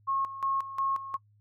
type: tone with tremolo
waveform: sine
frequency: 1086 Hz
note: C#6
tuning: 36 cents flat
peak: -26 dBFS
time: 0.07-1.17 s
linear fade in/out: 20 ms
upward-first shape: square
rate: 2.8 Hz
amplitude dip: 75%
effects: noise-tail reverb RT60 0.1 s tail -21 dB re dry + added 104 Hz sine -60 dBFS peak until 1.4 s